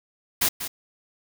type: noise with echo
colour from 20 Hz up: white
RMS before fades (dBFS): -21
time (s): 0.41-0.49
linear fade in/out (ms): 10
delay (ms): 190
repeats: 1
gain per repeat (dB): -10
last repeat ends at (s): 0.68
effects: none